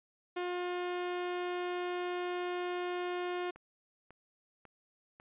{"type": "tone", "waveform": "sawtooth", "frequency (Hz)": 356.6, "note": "F4", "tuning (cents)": 36, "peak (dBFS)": -30, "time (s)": [0.36, 3.51], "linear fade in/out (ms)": 10}
{"type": "click train", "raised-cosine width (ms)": 0.5, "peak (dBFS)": -39, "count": 4, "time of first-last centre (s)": [3.56, 5.199], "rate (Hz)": 1.83}
{"effects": ["resampled to 8000 Hz"]}